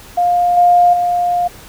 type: tone with level steps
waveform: sine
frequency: 706 Hz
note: F5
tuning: 19 cents sharp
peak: -10 / -6 / -12 dBFS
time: 0.17-1.48 s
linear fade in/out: 10 ms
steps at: 0.57 / 0.93 s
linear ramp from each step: 5 ms
effects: pink hiss -38 dBFS RMS until 1.68 s